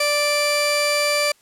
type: tone pair together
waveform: sawtooth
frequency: 587 / 2348 Hz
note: D5 / D7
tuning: -1 / -1 cents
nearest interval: 2 octaves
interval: 2400 cents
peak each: -16 dBFS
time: 0-1.32 s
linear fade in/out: 5 ms
effects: white hiss -57 dBFS RMS until 1.41 s + low-pass 11000 Hz 12 dB/octave